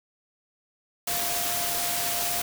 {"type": "tone in noise", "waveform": "sine", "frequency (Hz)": 698.5, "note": "F5", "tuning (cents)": 0, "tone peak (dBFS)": -34, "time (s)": [1.07, 2.42], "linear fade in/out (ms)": 5, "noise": "white", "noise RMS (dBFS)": -28, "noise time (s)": [1.07, 2.42], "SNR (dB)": -9, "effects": []}